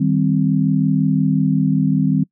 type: chord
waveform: sine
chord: C minor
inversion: first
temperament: equal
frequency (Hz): 155.56 / 196 / 261.6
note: Eb3 / G3 / C4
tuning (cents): 0 / 0 / 0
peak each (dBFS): -17 / -18 / -18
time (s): 0-2.24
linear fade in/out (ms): 10
effects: noise-tail reverb RT60 0.1 s tail -25 dB re dry

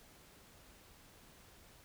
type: silence
effects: pink hiss -61 dBFS RMS until 1.84 s

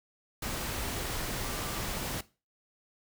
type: tone in noise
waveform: sine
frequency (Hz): 1174.7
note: D6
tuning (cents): 0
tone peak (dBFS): -46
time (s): 1.44-1.8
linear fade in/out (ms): 5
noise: pink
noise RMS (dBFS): -35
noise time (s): 0.42-2.21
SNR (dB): -14
effects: noise-tail reverb RT60 0.3 s tail -18 dB re dry

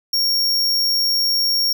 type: tone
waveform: 45% pulse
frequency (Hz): 5540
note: F8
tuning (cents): -15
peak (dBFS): -16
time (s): 0.13-1.73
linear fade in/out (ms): 5
effects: none

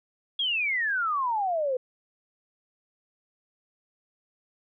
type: exponential sweep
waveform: sine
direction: down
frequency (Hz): 3361 to 493.9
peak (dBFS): -24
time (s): 0.39-1.77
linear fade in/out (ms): 5
effects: none

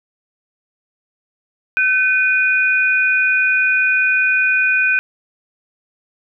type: tone pair together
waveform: sine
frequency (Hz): 1524.7 / 2465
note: G6 / D#7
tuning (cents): -48 / -17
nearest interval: minor sixth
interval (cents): 831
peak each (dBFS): -15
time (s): 1.77-4.99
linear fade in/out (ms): 0
effects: none

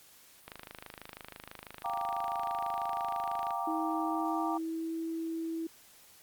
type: click train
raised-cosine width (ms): 0.3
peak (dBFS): -27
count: 80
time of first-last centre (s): 0.48-3.507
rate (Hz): 26.1
type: chord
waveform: sine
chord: G minor seventh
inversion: third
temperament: equal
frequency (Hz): 698.5 / 784 / 932.3 / 1174.7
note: F5 / G5 / Bb5 / D6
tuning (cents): 0 / 0 / 0 / 0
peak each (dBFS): -37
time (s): 1.84-4.58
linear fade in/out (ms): 10
type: tone with pitch glide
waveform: sine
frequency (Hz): 320.1 to 327.2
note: D#4 to E4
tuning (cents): +49 to -13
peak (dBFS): -33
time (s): 3.67-5.67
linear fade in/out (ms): 5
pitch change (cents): +38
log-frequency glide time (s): 4.05-4.97
effects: white hiss -58 dBFS RMS until 6.22 s + Opus 48 kbps

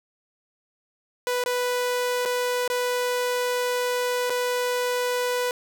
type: tone with dropouts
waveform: sawtooth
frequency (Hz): 493.9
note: B4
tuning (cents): 0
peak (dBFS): -19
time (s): 1.27-5.51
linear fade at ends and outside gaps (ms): 1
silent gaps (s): 1.439-1.46 / 2.253-2.257 / 2.678-2.7 / 4.297-4.303
effects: none

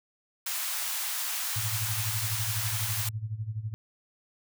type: high-pass noise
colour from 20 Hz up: white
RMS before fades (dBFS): -32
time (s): 0.46-3.09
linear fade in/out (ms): 5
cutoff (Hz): 770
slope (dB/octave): 24
type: tone with tremolo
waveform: sine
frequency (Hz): 108.8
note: A2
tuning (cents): -19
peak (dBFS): -28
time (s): 1.56-3.74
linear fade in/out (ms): 0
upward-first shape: sine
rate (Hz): 12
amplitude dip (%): 80
effects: none

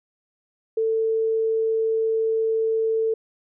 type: tone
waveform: sine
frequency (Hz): 445.7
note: A4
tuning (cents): +22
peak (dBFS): -19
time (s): 0.77-3.14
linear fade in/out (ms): 5
effects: none

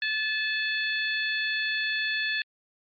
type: harmonic tone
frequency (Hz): 867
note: A5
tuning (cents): -26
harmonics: 2 / 3 / 4 / 5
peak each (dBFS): -28 / -32 / -34 / -36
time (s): 0.02-2.42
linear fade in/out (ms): 2
effects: Opus 32 kbps

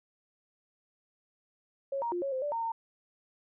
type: tone with pitch steps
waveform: sine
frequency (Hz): 549 / 938 / 352.1 / 551 / 520 / 585 / 918 / 912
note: C#5 / A#5 / F4 / C#5 / C5 / D5 / A#5 / A#5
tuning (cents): -17 / +11 / +14 / -11 / -11 / -7 / -27 / -38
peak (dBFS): -30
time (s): 1.92-2.72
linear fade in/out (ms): 5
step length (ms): 100
effects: none

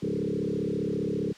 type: tone with frequency modulation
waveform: sine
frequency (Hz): 300.4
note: D4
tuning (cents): +39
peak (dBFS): -26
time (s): 0.02-1.33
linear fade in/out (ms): 10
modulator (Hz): 35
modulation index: 4.6
effects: white hiss -51 dBFS RMS until 1.37 s + low-pass 5000 Hz 12 dB/octave

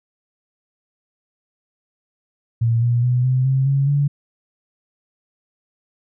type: tone with pitch steps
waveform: sine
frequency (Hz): 115.7 / 119.85 / 124.15 / 128.6 / 133.21 / 137.99 / 142.94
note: A#2 / A#2 / B2 / C3 / C3 / C#3 / D3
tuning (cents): -13 / +48 / +9 / -30 / +31 / -8 / -47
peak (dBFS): -14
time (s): 2.61-4.08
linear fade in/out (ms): 10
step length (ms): 210
effects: none

